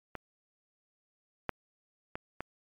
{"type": "clicks", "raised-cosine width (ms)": 0.5, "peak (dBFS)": [-22, -15, -21, -20], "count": 4, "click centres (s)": [0.153, 1.493, 2.155, 2.406], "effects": ["MP3 96 kbps"]}